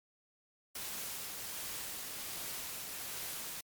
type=noise with tremolo; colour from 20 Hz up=white; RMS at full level=-41 dBFS; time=0.75-3.61 s; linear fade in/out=5 ms; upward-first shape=triangle; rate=1.3 Hz; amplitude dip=25%; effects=MP3 96 kbps